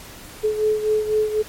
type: beating tone pair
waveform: sine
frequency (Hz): 428.2 / 432.2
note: A4 / A4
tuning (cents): -47 / -31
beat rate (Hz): 4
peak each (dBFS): -18 / -24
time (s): 0.43-1.43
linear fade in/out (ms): 20
effects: pink hiss -40 dBFS RMS until 1.48 s + MP3 64 kbps